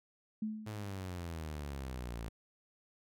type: tone with exponential decay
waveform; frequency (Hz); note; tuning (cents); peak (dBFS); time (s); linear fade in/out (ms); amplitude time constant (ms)
sine; 216.1; A3; -31; -32; 0.42-1.07; 5; 140
type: exponential sweep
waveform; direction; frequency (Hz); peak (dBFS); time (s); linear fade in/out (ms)
sawtooth; down; 109.5 to 55; -36; 0.66-2.29; 10
effects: none